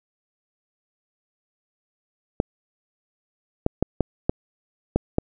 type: clicks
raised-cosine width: 2 ms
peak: -5 dBFS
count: 7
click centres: 2.401 / 3.664 / 3.826 / 4.007 / 4.295 / 4.96 / 5.184 s
effects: none